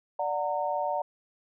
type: chord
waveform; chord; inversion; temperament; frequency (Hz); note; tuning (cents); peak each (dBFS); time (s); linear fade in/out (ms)
sine; D augmented; none; just; 587.3 / 734.2 / 917.7; D5 / F#5 / A#5; 0 / -14 / -27; -31; 0.19-1.02; 5
effects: none